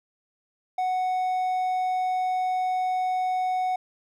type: tone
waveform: triangle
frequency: 740 Hz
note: F#5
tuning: in tune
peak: -21 dBFS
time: 0.78-3.76 s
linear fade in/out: 5 ms
effects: none